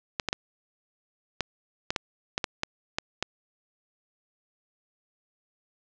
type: clicks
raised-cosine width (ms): 0.2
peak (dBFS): -9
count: 11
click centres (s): 0.198 / 0.287 / 0.329 / 1.407 / 1.905 / 1.962 / 2.379 / 2.442 / 2.634 / 2.985 / 3.226
effects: low-pass 7000 Hz 12 dB/octave